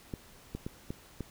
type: clicks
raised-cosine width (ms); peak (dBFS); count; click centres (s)
3; -23; 5; 0.138 / 0.55 / 0.665 / 0.905 / 1.207
effects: pink hiss -56 dBFS RMS until 1.3 s